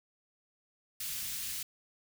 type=band-stop noise; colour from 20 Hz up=white; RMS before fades=-38 dBFS; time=1-1.63 s; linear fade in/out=5 ms; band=150 to 2200 Hz; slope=12 dB/octave; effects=none